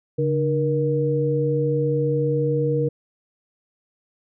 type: tone cluster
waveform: sine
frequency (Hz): 142.7 / 302.4 / 473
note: D3 / D#4 / A#4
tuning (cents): -49 / -49 / +25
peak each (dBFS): -22 / -28 / -21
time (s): 0.18-2.89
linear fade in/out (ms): 10
effects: none